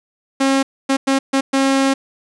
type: tone bursts at uneven times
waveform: sawtooth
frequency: 270.5 Hz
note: C#4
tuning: 42 cents flat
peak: -9 dBFS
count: 5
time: 0.4-0.63 / 0.89-0.97 / 1.07-1.19 / 1.33-1.41 / 1.53-1.94 s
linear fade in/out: 10 ms
effects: resampled to 22050 Hz + 7-bit